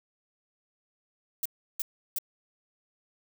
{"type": "noise bursts", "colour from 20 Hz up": "violet", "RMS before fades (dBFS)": -30, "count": 3, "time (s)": [1.43, 2.185], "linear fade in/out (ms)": 2, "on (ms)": 25, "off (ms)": 340, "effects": []}